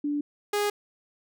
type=tone pair in turn; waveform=sine / sawtooth; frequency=291.6 / 412.4 Hz; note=D4 / G#4; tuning=-12 / -12 cents; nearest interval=tritone; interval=600 cents; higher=second; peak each=-25 / -20 dBFS; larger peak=second; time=0.04-0.21 / 0.53-0.7 s; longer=neither; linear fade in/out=5 ms; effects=none